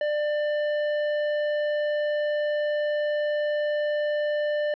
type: tone with hard clipping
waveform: sine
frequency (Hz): 595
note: D5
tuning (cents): +22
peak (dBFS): -25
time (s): 0.01-4.74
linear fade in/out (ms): 2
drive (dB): 12
effects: low-pass 3000 Hz 12 dB/octave